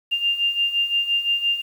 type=beating tone pair; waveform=sine; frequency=2794 / 2799.8 Hz; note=F7 / F7; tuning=0 / +4 cents; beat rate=5.8 Hz; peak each=-25 / -20 dBFS; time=0.11-1.62 s; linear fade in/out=20 ms; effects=8-bit